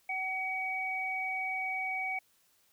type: tone pair together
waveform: sine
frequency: 755 / 2262 Hz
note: F#5 / C#7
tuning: +35 / +34 cents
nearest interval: octave + perfect fifth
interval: 1899 cents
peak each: -37 / -33 dBFS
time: 0.09-2.19 s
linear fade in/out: 5 ms
effects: white hiss -69 dBFS RMS until 2.72 s